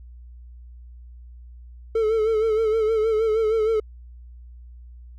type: tone with vibrato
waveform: triangle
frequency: 440 Hz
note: A4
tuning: in tune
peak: -16 dBFS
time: 1.95-3.8 s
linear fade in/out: 5 ms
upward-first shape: sine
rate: 6.4 Hz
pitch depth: 53 cents each way
effects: added 60 Hz sine -40 dBFS peak until 5.18 s